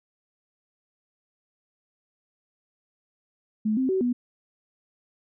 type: tone with pitch steps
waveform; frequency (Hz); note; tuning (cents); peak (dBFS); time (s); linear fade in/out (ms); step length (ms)
sine; 215.5 / 261.3 / 378.6 / 244.9; A3 / C4 / F#4 / B3; -36 / -2 / +40 / -14; -21; 3.65-4.13; 10; 120
effects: none